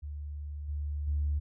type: tone with level steps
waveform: sine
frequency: 73.42 Hz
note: D2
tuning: in tune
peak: -36 / -31 / -26 dBFS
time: 0.02-1.4 s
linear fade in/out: 20 ms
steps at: 0.68 / 1.07 s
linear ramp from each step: 10 ms
effects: tanh soft clip ceiling -22 dBFS